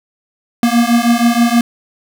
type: beating tone pair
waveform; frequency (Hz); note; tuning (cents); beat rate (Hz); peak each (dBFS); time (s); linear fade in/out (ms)
square; 233.1 / 239.4; A#3 / A#3; 0 / +46; 6.3; -13; 0.63-1.61; 2
effects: none